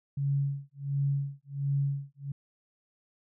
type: tone with tremolo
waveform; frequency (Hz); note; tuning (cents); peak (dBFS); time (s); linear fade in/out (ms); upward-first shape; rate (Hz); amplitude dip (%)
sine; 139.9; C#3; +16; -24; 0.17-2.32; 5; sine; 1.4; 100
effects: none